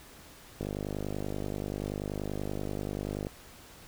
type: click train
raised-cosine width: 2 ms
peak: -21 dBFS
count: 135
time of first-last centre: 0.61-3.269 s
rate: 50.4 Hz
effects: pink hiss -52 dBFS RMS until 3.87 s